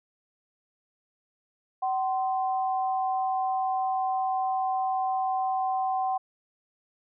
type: tone pair together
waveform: sine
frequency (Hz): 759.1 / 1044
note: F#5 / C6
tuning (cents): +44 / -4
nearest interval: tritone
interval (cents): 552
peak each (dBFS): -25 / -33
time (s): 1.82-6.18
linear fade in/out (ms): 10
effects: none